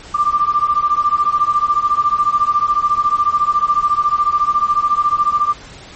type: beating tone pair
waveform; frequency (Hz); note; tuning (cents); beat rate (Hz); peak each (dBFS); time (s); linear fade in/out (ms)
sine; 1179 / 1193; D6 / D6; +6 / +27; 14; -15; 0.14-5.54; 10
effects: pink hiss -37 dBFS RMS until 5.95 s + MP3 32 kbps